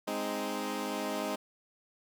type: chord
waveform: 15% pulse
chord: Ab major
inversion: none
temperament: equal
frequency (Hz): 207.7 / 261.6 / 311.1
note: Ab3 / C4 / Eb4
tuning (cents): 0 / 0 / 0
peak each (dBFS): -31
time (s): 0.07-1.36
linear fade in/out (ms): 10
effects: none